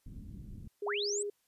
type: low-pass noise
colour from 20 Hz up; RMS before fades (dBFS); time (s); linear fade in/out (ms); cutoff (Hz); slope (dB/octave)
pink; -46; 0.06-0.68; 5; 250; 24
type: tone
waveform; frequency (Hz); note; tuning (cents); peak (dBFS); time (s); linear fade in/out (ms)
sine; 409.5; G#4; -24; -34; 0.82-1.3; 5
type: linear sweep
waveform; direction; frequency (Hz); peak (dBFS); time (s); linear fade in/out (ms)
sine; up; 501 to 8280; -33; 0.86-1.23; 10
effects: white hiss -75 dBFS RMS until 1.47 s + resampled to 32000 Hz